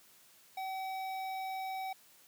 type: tone with notch filter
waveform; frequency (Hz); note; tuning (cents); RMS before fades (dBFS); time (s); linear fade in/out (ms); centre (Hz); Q
square; 762; G5; -49; -39; 0.57-1.93; 5; 7800; 0.68
effects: white hiss -62 dBFS RMS until 2.27 s + high-pass 100 Hz 12 dB/octave